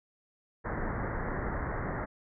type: low-pass noise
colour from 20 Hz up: pink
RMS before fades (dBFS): -34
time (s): 0.64-2.06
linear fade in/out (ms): 20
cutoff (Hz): 2000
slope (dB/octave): 96
effects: none